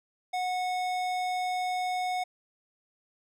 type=tone with tanh clipping; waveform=sine; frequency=732 Hz; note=F#5; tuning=19 cents flat; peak=-30 dBFS; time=0.33-2.24 s; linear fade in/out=10 ms; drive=18 dB; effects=none